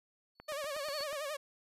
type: tone with exponential growth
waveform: triangle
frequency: 4435 Hz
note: C#8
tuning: in tune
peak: -36 dBFS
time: 0.35-1.04 s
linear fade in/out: 5 ms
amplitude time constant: 150 ms
type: click train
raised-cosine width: 0.5 ms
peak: -33 dBFS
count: 7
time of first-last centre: 0.4-1.129 s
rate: 8.23 Hz
type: tone with vibrato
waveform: sawtooth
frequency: 584 Hz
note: D5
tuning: 10 cents flat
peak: -33 dBFS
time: 0.48-1.37 s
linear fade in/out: 10 ms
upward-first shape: sine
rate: 11 Hz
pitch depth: 110 cents each way
effects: resampled to 32000 Hz